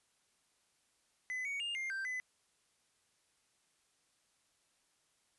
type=tone with pitch steps; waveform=triangle; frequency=2015 / 2239 / 2818 / 2112 / 1568 / 2011 Hz; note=B6 / C#7 / F7 / C7 / G6 / B6; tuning=+34 / +17 / +15 / +16 / 0 / +31 cents; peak=-35 dBFS; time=1.3-2.2 s; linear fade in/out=0 ms; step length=150 ms; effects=white hiss -75 dBFS RMS until 5.38 s + resampled to 24000 Hz